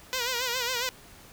5% pulse tone with vibrato, 494.4 Hz, B4, 2 cents sharp, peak -16 dBFS, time 0.13-0.89 s, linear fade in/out 0 ms, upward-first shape sine, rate 7.3 Hz, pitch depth 92 cents each way, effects pink hiss -51 dBFS RMS until 1.32 s

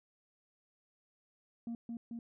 sine tone with echo, 233.1 Hz, A#3, in tune, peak -35 dBFS, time 1.67-1.75 s, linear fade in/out 2 ms, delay 220 ms, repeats 2, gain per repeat -2 dB, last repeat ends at 2.19 s, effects tanh soft clip ceiling -36 dBFS

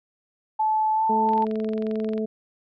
sine tone with pitch glide, 868 to 884.7 Hz, A5 to A5, -24 to +9 cents, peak -19 dBFS, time 0.59-1.45 s, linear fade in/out 10 ms, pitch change +33 cents, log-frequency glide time 0.93-1.04 s
harmonic tone, 217.8 Hz, A3, 17 cents flat, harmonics 1 / 2 / 3, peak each -26 / -27 / -36 dBFS, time 1.09-2.26 s, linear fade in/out 10 ms
click train, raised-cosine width 0.3 ms, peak -25 dBFS, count 21, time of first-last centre 1.29-2.179 s, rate 22.5 Hz
effects none

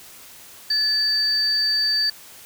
sine tone pair together, 1728 / 4613 Hz, A6 / D8, -32 / -32 cents, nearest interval octave + perfect fourth, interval 1700 cents, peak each -28 / -18 dBFS, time 0.7-2.1 s, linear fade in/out 5 ms, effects white hiss -44 dBFS RMS until 2.45 s

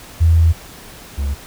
sine / triangle tone pair in turn, 82.41 / 69.87 Hz, E2 / C#2, 0 / +14 cents, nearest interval minor third, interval 286 cents, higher first, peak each -8 / -15 dBFS, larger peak first, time 0.2-0.53 / 1.17-1.35 s, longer first, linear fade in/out 20 ms, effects pink hiss -38 dBFS RMS until 1.46 s

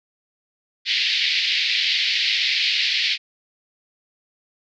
white band-pass noise, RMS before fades -21 dBFS, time 0.85-3.18 s, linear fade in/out 50 ms, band 2000 to 4600 Hz, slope 48 dB/octave, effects none

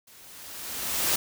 white noise with level ramp, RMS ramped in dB -53 to -23 dBFS, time 0.07-1.16 s, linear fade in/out 5 ms, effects none

